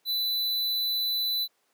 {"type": "tone", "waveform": "square", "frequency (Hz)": 3992, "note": "B7", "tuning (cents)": 18, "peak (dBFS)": -26, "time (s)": [0.05, 1.48], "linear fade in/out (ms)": 50, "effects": ["pink hiss -70 dBFS RMS until 1.73 s", "high-pass 400 Hz 12 dB/octave"]}